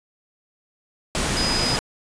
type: tone in noise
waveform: sine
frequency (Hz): 4978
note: D#8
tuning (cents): 0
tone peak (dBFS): -23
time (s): 1.37-1.76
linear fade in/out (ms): 0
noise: pink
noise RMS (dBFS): -23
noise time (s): 1.15-1.79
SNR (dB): -3
effects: resampled to 22050 Hz